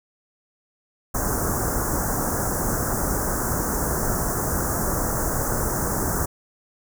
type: band-stop noise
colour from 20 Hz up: pink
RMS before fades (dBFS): -24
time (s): 1.14-6.26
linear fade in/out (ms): 10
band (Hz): 1600 to 6000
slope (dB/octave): 48
effects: none